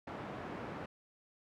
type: band-pass noise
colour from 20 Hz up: pink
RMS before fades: -44 dBFS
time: 0.07-0.86 s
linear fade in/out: 5 ms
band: 150 to 1500 Hz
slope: 12 dB/octave
effects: none